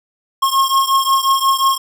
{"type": "beating tone pair", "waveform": "square", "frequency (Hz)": [1077, 1082.6], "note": ["C6", "C#6"], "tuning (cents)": [50, -41], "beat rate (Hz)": 5.6, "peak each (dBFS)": [-15, -17], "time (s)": [0.42, 1.78], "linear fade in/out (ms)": 10, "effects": []}